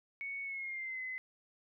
sine tone with pitch glide, 2220 to 2036 Hz, C#7 to C7, +2 to -48 cents, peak -38 dBFS, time 0.21-1.18 s, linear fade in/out 0 ms, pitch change -150 cents, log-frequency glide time 0.43-1.01 s, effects none

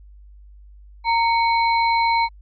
sine tone with sample-and-hold, 924 Hz, A#5, 16 cents flat, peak -15 dBFS, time 1.04-2.29 s, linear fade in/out 50 ms, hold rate 3150 Hz, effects added 50 Hz sine -42 dBFS peak until 2.41 s + resampled to 11025 Hz

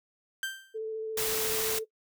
30% pulse tone with exponential decay, 1568 Hz, G6, in tune, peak -26 dBFS, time 0.43-0.78 s, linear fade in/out 1 ms, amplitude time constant 74 ms
sine tone with vibrato, 440 Hz, A4, in tune, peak -31 dBFS, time 0.74-1.85 s, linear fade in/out 20 ms, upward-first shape square, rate 14 Hz, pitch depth 10 cents each way
white noise, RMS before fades -31 dBFS, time 1.17-1.79 s, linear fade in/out 5 ms
effects noise-tail reverb RT60 0.1 s tail -17 dB re dry

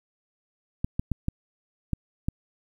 clicks, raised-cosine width 5 ms, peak -13 dBFS, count 6, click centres 0.845 / 0.995 / 1.117 / 1.284 / 1.933 / 2.285 s, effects 9-bit

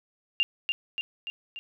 sine tone with echo, 2794 Hz, F7, in tune, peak -20 dBFS, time 0.4-0.43 s, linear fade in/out 0 ms, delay 290 ms, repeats 4, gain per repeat -4 dB, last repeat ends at 1.59 s, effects none

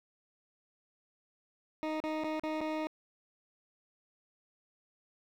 20% pulse tone with dropouts, 311.1 Hz, D#4, in tune, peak -28 dBFS, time 1.83-2.87 s, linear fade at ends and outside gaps 0 ms, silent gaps 2.002-2.039 / 2.236-2.244 / 2.396-2.435 / 2.606-2.612 s, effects low-pass 3000 Hz 12 dB/octave + 10-bit

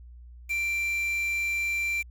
triangle tone with quantisation, 2356 Hz, D7, 5 cents sharp, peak -24 dBFS, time 0.49-2.03 s, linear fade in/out 20 ms, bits 7, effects added 60 Hz sine -44 dBFS peak until 2.1 s

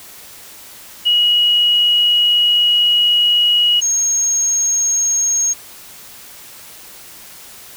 sine tone pair in turn, 2904 / 6519 Hz, F#7 / G#8, -33 / -33 cents, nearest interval octave + major second, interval 1400 cents, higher second, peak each -10 / -13 dBFS, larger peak first, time 1.05-3.81 / 3.81-5.54 s, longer first, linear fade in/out 20 ms, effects white hiss -38 dBFS RMS until 7.76 s

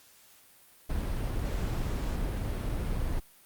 brown noise, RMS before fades -31 dBFS, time 0.89-3.2 s, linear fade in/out 10 ms, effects white hiss -58 dBFS RMS until 3.45 s + Opus 48 kbps

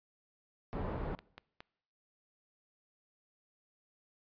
pink low-pass noise, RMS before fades -38 dBFS, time 0.73-1.15 s, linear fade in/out 0 ms, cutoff 940 Hz, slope 12 dB/octave
clicks, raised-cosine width 0.3 ms, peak -31 dBFS, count 3, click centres 1.19 / 1.38 / 1.605 s
effects noise-tail reverb RT60 0.8 s tail -24 dB re dry + resampled to 11025 Hz

